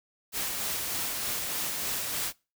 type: noise with tremolo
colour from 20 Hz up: white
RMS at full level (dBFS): -31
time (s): 0.32-2.33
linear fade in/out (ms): 50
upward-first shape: sine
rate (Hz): 3.3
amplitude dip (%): 25
effects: noise-tail reverb RT60 0.3 s tail -24 dB re dry